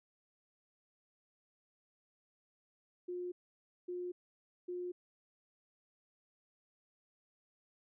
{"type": "tone bursts", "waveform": "sine", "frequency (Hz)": 357.2, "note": "F4", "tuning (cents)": 39, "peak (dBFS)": -38, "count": 3, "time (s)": [3.08, 4.92], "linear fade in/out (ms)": 10, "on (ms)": 240, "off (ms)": 560, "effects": []}